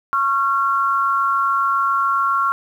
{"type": "tone pair together", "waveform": "sine", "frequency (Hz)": [1100, 1372.8], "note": ["C#6", "F6"], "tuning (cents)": [-14, -30], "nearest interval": "major third", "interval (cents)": 384, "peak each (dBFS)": -18, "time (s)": [0.13, 2.52], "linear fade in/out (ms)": 0, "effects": ["8-bit"]}